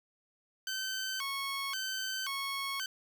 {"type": "tone with vibrato", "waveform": "15% pulse", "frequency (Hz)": 1301, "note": "E6", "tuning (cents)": -23, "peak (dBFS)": -28, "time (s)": [0.67, 2.86], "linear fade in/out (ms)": 2, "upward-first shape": "square", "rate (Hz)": 0.94, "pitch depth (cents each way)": 290, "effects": []}